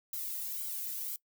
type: noise with flanger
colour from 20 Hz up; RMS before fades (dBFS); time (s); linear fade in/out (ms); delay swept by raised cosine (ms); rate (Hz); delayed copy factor
violet; -38; 0.13-1.16; 2; 1.1 to 1.82; 2; -0.9
effects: noise-tail reverb RT60 0.1 s tail -21 dB re dry